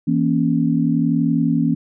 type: chord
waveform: sine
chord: A# diminished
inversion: second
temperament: equal with one note detuned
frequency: 164.81 / 236.2 / 277.2 Hz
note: E3 / A#3 / C#4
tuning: 0 / +23 / 0 cents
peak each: -19 dBFS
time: 0.07-1.75 s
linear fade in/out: 10 ms
effects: none